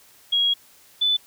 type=tone pair in turn; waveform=sine; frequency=3300 / 3496 Hz; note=G#7 / A7; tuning=-12 / -12 cents; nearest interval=minor second; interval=100 cents; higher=second; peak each=-17 dBFS; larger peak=neither; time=0.32-0.54 / 1.01-1.17 s; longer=first; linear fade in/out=10 ms; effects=white hiss -53 dBFS RMS until 1.26 s